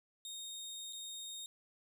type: tone with dropouts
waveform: 25% pulse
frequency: 3704 Hz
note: A#7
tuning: 12 cents flat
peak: -40 dBFS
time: 0.25-1.46 s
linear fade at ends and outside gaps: 1 ms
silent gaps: 0.926-0.931 s
effects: none